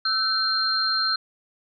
sine tone cluster, 1319 / 1523 / 4184 Hz, E6 / F#6 / C8, +1 / +50 / -1 cents, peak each -27 / -29 / -22 dBFS, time 0.05-1.16 s, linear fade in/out 5 ms, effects none

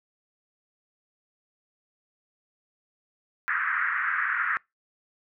pink band-pass noise, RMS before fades -27 dBFS, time 3.48-4.57 s, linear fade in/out 0 ms, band 1300 to 1900 Hz, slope 48 dB/octave, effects noise-tail reverb RT60 0.2 s tail -25 dB re dry

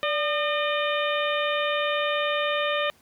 harmonic tone with a mistuned harmonic, 607 Hz, D#5, 43 cents flat, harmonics 1 / 2 / 3 / 4 / 5 / 6, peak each -26 / -29 / -31 / -32 / -33 / -34 dBFS, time 0.03-2.9 s, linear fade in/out 0 ms, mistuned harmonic 1, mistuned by -64 cents, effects pink hiss -59 dBFS RMS until 3.01 s + high-pass 80 Hz 12 dB/octave

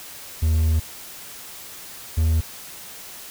triangle tone pair in turn, 79.6 / 80.11 Hz, D#2 / E2, +40 / -49 cents, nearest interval unison, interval 11 cents, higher second, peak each -14 dBFS, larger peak neither, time 0.42-0.8 / 2.17-2.41 s, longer first, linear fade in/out 10 ms, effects white hiss -39 dBFS RMS until 3.3 s

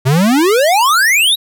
square exponential sweep, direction up, 123.4 to 3951 Hz, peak -9 dBFS, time 0.05-1.36 s, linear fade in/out 20 ms, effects none

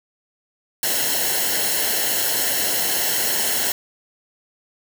white noise with comb filter, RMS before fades -21 dBFS, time 0.83-3.72 s, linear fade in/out 2 ms, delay 0.83 ms, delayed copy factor -0.7, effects none

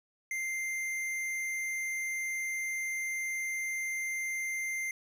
sine tone with tanh clipping, 2093 Hz, C7, in tune, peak -34 dBFS, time 0.31-4.91 s, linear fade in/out 2 ms, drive 15 dB, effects none

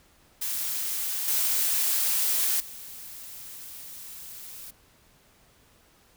blue noise with level steps, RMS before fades -30 / -25 / -42 dBFS, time 0.41-4.71 s, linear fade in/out 10 ms, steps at 1.28 / 2.6 s, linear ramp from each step 2 ms, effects pink hiss -60 dBFS RMS until 6.16 s

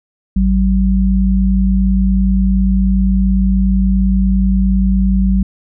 sine tone pair together, 53.51 / 190.7 Hz, A1 / G3, -48 / -47 cents, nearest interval octave + minor seventh, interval 2201 cents, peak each -12 dBFS, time 0.36-5.43 s, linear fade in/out 5 ms, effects none

